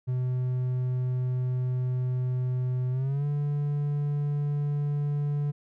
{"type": "tone with pitch glide", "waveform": "triangle", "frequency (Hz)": [126.6, 145.43], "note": ["B2", "D3"], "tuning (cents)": [43, -17], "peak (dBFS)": -23, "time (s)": [0.07, 5.52], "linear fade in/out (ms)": 20, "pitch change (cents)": 240, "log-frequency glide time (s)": [2.91, 3.25], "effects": []}